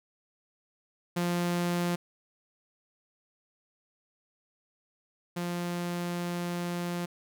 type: tone pair in turn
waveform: sawtooth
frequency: 174.61 / 174.61 Hz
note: F3 / F3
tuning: 0 / 0 cents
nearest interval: unison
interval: 0 cents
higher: neither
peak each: -23 / -27 dBFS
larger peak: first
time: 1.16-1.96 / 5.36-7.06 s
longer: second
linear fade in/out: 10 ms
effects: none